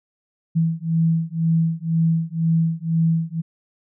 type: beating tone pair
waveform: sine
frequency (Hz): 162.9 / 164.9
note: E3 / E3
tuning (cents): -20 / +1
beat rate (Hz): 2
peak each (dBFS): -20 / -20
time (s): 0.55-3.42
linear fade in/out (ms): 20
effects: none